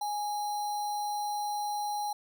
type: tone with sample-and-hold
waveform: sine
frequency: 830 Hz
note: G#5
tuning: 1 cent flat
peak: -30 dBFS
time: 0.01-2.13 s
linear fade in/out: 5 ms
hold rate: 4900 Hz
effects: none